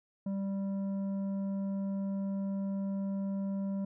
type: tone with tanh clipping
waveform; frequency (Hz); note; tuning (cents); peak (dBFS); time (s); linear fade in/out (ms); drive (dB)
sine; 196; G3; 0; -33; 0.26-3.85; 5; 8
effects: none